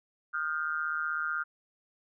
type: tone with amplitude modulation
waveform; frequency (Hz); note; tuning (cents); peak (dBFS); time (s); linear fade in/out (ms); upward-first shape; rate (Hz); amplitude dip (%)
sine; 1400; F6; +4; -25; 0.33-1.44; 20; sine; 156; 100
effects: none